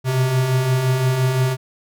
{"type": "beating tone pair", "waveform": "square", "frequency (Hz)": [124.5, 130.3], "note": ["B2", "C3"], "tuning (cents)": [14, -7], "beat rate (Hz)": 5.8, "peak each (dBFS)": [-26, -17], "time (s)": [0.04, 1.57], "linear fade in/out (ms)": 50, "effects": []}